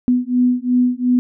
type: beating tone pair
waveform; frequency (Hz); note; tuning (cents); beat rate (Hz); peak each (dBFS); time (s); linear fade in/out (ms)
sine; 246.9 / 249.7; B3 / B3; 0 / +19; 2.8; -16; 0.08-1.19; 0
effects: none